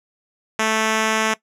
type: tone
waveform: 5% pulse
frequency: 219.5 Hz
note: A3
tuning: 4 cents flat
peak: -6 dBFS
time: 0.59-1.34 s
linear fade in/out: 5 ms
effects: noise-tail reverb RT60 0.1 s tail -19 dB re dry + low-pass 9000 Hz 12 dB/octave